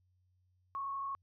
sine tone with frequency modulation, 1100 Hz, C#6, 14 cents flat, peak -36 dBFS, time 0.75-1.15 s, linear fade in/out 0 ms, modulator 32.6 Hz, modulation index 0.63, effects added 91 Hz sine -70 dBFS peak until 1.22 s

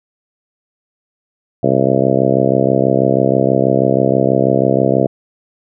harmonic tone, 66.2 Hz, C2, 21 cents sharp, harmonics 2 / 3 / 4 / 5 / 6 / 7 / 8 / 9 / 10, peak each -19 / -19 / -19 / -19 / -19 / -19 / -19 / -19 / -19 dBFS, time 1.63-5.07 s, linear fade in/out 5 ms, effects none

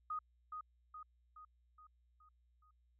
sine tone with echo, 1244.5 Hz, D#6, in tune, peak -38 dBFS, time 0.1-0.19 s, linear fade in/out 5 ms, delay 420 ms, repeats 6, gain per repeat -5 dB, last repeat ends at 2.71 s, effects added 60 Hz sine -70 dBFS peak until 2.99 s

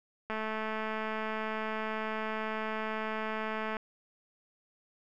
click train, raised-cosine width 0.5 ms, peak -21 dBFS, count 757, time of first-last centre 0.3-3.768 s, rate 218 Hz, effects none

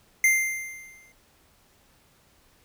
square tone with exponential decay, 2093 Hz, C7, in tune, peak -16 dBFS, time 0.24-1.12 s, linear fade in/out 2 ms, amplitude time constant 190 ms, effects pink hiss -61 dBFS RMS until 2.64 s

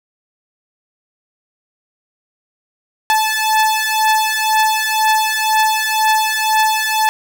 sawtooth beating tone pair, 869 / 871 Hz, A5 / A5, -22 / -18 cents, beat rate 2 Hz, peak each -12 dBFS, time 3.1-7.09 s, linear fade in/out 0 ms, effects none

